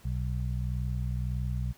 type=harmonic tone; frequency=61.74 Hz; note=B1; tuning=in tune; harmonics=1 / 2 / 3; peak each=-31 / -32 / -40 dBFS; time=0.04-1.73 s; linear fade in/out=20 ms; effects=pink hiss -58 dBFS RMS until 1.77 s